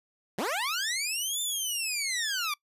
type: linear two-way sweep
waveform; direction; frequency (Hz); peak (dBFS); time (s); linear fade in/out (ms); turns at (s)
15% pulse; up then down; 152.4 to 3580 to 1140; -22; 0.38-2.54; 5; 1.41
effects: noise-tail reverb RT60 0.1 s tail -23 dB re dry + resampled to 32000 Hz

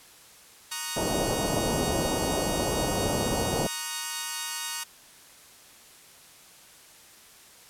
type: chord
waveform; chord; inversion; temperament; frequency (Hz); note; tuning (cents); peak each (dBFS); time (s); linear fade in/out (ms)
5% pulse; D# minor seventh; second; equal; 932.3 / 1108.7 / 1244.5 / 1480; A#5 / C#6 / D#6 / F#6; 0 / 0 / 0 / 0; -22 / -28 / -26 / -25; 0.71-4.84; 10
type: low-pass noise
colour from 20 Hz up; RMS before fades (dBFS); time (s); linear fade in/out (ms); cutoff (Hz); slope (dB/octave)
white; -28; 0.96-3.67; 5; 760; 24
effects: white hiss -52 dBFS RMS until 7.69 s + low-pass 12000 Hz 12 dB/octave

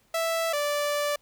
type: tone pair in turn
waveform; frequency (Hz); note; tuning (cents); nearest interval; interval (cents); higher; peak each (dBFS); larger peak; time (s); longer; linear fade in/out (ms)
sawtooth; 659.3 / 584.5; E5 / D5; 0 / -8; major second; 208; first; -21; neither; 0.14-0.53 / 0.53-1.16; second; 5
effects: pink hiss -65 dBFS RMS until 1.21 s

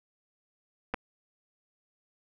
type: clicks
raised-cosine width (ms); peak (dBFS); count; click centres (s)
0.5; -16 / -17; 2; 0.939 / 0.943
effects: none

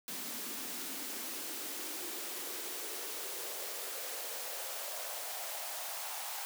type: noise with high-pass filter sweep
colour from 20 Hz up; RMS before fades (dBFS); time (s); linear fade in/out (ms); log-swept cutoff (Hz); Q
white; -41; 0.08-6.45; 0; 220 to 810; 3.4
effects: none

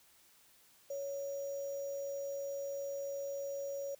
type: tone with sample-and-hold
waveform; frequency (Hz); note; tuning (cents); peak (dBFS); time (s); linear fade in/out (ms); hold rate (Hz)
sine; 557; C#5; +8; -37; 0.9-3.95; 5; 6300
effects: white hiss -65 dBFS RMS until 3.99 s

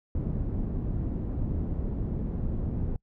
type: low-pass noise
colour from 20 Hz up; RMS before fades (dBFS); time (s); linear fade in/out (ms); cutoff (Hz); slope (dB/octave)
pink; -30; 0.15-2.96; 2; 250; 12
effects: noise-tail reverb RT60 0.1 s tail -25 dB re dry

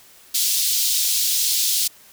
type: high-pass noise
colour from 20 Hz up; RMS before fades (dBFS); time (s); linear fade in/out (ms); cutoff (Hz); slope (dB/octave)
pink; -20; 0.34-1.88; 10; 3700; 24
effects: white hiss -49 dBFS RMS until 2.12 s

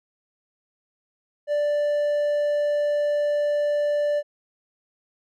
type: tone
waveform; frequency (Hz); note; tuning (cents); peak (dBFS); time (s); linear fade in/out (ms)
triangle; 587.3; D5; 0; -18; 1.47-4.23; 50
effects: none

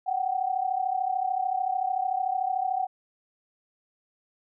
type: tone pair together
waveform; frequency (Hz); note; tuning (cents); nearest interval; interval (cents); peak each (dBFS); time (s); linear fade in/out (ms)
sine; 740 / 773.5; F#5 / G5; 0 / -23; minor second; 77; -27 / -28; 0.06-2.87; 20
effects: none

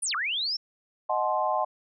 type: linear two-way sweep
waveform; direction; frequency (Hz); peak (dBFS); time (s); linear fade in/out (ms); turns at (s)
sine; down then up; 10280 to 1108.7 to 5510; -26; 0.02-0.57; 10; 0.15
type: chord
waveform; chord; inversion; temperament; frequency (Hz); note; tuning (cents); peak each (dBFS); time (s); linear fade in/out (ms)
sine; D# diminished seventh; none; equal with one note detuned; 622.3 / 740 / 859.4 / 1046.5; D#5 / F#5 / A5 / C6; 0 / 0 / -41 / 0; -29; 1.09-1.65; 10
effects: none

